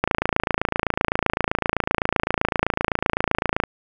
click train, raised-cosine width 0.5 ms, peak -3 dBFS, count 101, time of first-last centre 0.04-3.637 s, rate 27.8 Hz, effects none

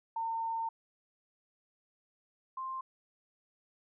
sine tone pair in turn, 908 / 1050.8 Hz, A#5 / C6, -46 / +7 cents, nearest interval minor third, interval 253 cents, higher second, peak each -32 / -36 dBFS, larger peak first, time 0.16-0.69 / 2.57-2.81 s, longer first, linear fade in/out 5 ms, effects none

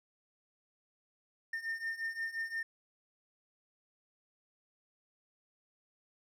triangle beating tone pair, 1811 / 1816.7 Hz, A6 / A#6, +49 / -45 cents, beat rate 5.7 Hz, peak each -39 / -36 dBFS, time 1.53-2.63 s, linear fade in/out 5 ms, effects none

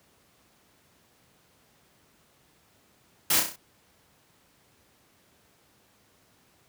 white noise with echo, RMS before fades -23 dBFS, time 3.3-3.4 s, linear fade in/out 5 ms, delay 32 ms, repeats 5, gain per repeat -5 dB, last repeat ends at 3.56 s, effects pink hiss -63 dBFS RMS until 6.68 s + high-pass 80 Hz 12 dB/octave

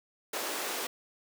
pink high-pass noise, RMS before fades -35 dBFS, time 0.33-0.87 s, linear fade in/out 5 ms, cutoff 330 Hz, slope 24 dB/octave, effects none

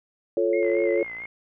sine chord, F augmented, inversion none, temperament equal, 349.2 / 440 / 554.4 Hz, F4 / A4 / C#5, 0 / 0 / 0 cents, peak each -24 dBFS, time 0.37-1.03 s, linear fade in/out 2 ms
sine tone with vibrato, 2093 Hz, C7, in tune, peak -33 dBFS, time 0.53-1.26 s, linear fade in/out 2 ms, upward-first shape sine, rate 4.5 Hz, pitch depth 57 cents each way
click train, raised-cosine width 0.5 ms, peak -30 dBFS, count 37, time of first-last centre 0.63-1.254 s, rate 57.7 Hz
effects none

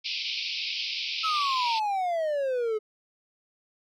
pink band-pass noise, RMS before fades -32 dBFS, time 0.04-1.8 s, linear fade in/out 20 ms, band 2300 to 5300 Hz, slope 96 dB/octave
triangle exponential sweep, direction down, 1317 to 422.1 Hz, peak -23 dBFS, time 1.23-2.79 s, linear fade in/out 20 ms
effects none

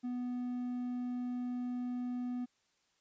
triangle tone, 246.9 Hz, B3, in tune, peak -33 dBFS, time 0.03-2.46 s, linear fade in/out 20 ms, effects white hiss -75 dBFS RMS until 3 s + resampled to 16000 Hz

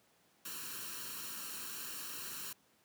white noise with comb filter, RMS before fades -44 dBFS, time 0.45-2.53 s, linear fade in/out 5 ms, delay 0.71 ms, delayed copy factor +0.7, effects pink hiss -70 dBFS RMS until 2.84 s + high-pass 150 Hz 12 dB/octave

